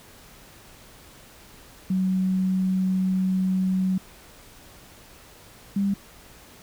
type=tone pair in turn; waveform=sine; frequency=187.3 / 198.44 Hz; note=F#3 / G3; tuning=+21 / +21 cents; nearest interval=minor second; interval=100 cents; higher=second; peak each=-20 dBFS; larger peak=neither; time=1.9-3.98 / 5.76-5.94 s; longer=first; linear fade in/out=5 ms; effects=pink hiss -49 dBFS RMS until 6.62 s

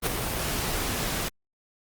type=noise with ADSR envelope; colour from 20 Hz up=pink; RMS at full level=-22 dBFS; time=0.02-1.29 s; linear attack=45 ms; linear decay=8 ms; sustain=-7 dB; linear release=12 ms; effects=Opus 32 kbps

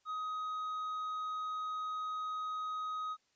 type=tone with hard clipping; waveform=sine; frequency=1258 Hz; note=D#6; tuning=19 cents sharp; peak=-37 dBFS; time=0.05-3.17 s; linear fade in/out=50 ms; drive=3 dB; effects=white hiss -75 dBFS RMS until 3.35 s + resampled to 16000 Hz

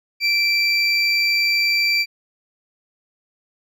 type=tone pair together; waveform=triangle; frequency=2344 / 4688 Hz; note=D7 / D8; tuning=-4 / -4 cents; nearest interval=octave; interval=1200 cents; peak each=-16 / -19 dBFS; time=0.2-2.06 s; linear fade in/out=50 ms; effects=none

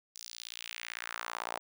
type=tone with high-pass filter sweep; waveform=sawtooth; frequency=57.9 Hz; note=A#1; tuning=11 cents flat; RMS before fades=-42 dBFS; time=0.15-1.59 s; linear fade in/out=0 ms; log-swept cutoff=5800 to 730 Hz; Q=2; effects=none

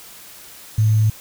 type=tone with sample-and-hold; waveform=sine; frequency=108.5 Hz; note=A2; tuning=24 cents flat; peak=-12 dBFS; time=0.78-1.1 s; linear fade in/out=5 ms; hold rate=6300 Hz; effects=white hiss -41 dBFS RMS until 1.2 s

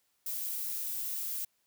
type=noise; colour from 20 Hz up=violet; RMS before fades=-36 dBFS; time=0.26-1.45 s; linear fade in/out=5 ms; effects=white hiss -75 dBFS RMS until 1.66 s

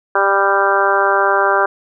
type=harmonic tone with a mistuned harmonic; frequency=197.5 Hz; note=G3; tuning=13 cents sharp; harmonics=2 / 3 / 4 / 5 / 6 / 7 / 8; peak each=-19 / -19 / -19 / -19 / -19 / -19 / -19 dBFS; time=0.15-1.66 s; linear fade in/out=5 ms; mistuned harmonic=8; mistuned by=-17 cents; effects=none

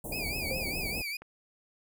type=band-stop noise; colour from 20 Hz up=pink; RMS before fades=-37 dBFS; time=0.04-1.02 s; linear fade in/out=5 ms; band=820 to 8100 Hz; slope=48 dB/octave
type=tone with vibrato; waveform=30% pulse; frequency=2400 Hz; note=D7; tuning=37 cents sharp; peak=-31 dBFS; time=0.12-1.17 s; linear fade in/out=5 ms; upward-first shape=triangle; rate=4.9 Hz; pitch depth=140 cents each way
type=tone with exponential decay; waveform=sine; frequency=523.3 Hz; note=C5; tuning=in tune; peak=-31 dBFS; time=0.51-0.86 s; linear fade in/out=0 ms; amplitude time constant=75 ms
type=click; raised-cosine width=0.5 ms; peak=-32 dBFS; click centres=1.22 s
effects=none

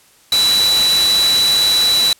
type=tone in noise; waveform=sine; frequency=3951 Hz; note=B7; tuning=in tune; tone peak=-11 dBFS; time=0.32-2.13 s; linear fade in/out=2 ms; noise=white; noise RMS=-19 dBFS; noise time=0.32-2.13 s; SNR=+5 dB; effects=white hiss -50 dBFS RMS until 2.19 s + low-pass 12000 Hz 12 dB/octave

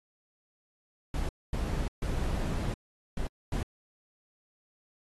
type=noise bursts at uneven times; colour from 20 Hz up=brown; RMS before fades=-31 dBFS; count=5; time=1.14-1.29 / 1.53-1.88 / 2.02-2.74 / 3.17-3.27 / 3.52-3.63 s; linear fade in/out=2 ms; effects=AAC 32 kbps

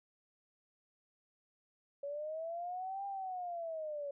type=linear two-way sweep; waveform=sine; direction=up then down; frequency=559 to 800 to 559 Hz; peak=-38 dBFS; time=2.03-4.11 s; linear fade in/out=5 ms; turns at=3.06 s; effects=none

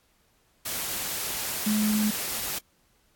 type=tone in noise; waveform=sine; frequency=212.5 Hz; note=G#3; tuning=40 cents sharp; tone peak=-22 dBFS; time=1.66-2.11 s; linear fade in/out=10 ms; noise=white; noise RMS=-31 dBFS; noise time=0.65-2.59 s; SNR=+6 dB; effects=pink hiss -66 dBFS RMS until 3.15 s + AAC 64 kbps

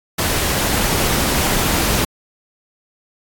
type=noise; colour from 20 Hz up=pink; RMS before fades=-18 dBFS; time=0.18-2.05 s; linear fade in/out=10 ms; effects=AAC 64 kbps

